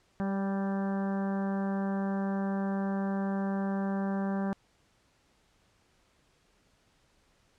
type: harmonic tone with a mistuned harmonic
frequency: 196 Hz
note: G3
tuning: in tune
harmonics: 1 / 2 / 3 / 4 / 5 / 6 / 7 / 8 / 9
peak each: -29 / -40 / -40 / -41 / -46 / -47 / -52 / -47 / -53 dBFS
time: 0.2-4.53 s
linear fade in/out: 0 ms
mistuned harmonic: 3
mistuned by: -16 cents
effects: pink hiss -68 dBFS RMS until 7.58 s + low-pass 8000 Hz 12 dB/octave